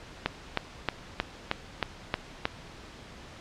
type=click train; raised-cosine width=0.3 ms; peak=-9 dBFS; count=8; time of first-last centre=0.26-2.454 s; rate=3.19 Hz; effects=pink hiss -47 dBFS RMS until 3.4 s + low-pass 5000 Hz 12 dB/octave